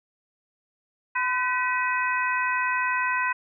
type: harmonic tone with a mistuned harmonic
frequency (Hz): 505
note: B4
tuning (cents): +39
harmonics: 2 / 3 / 4 / 5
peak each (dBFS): -26 / -28 / -29 / -30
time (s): 1.15-3.33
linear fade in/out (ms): 10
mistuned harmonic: 4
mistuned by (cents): -69
effects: none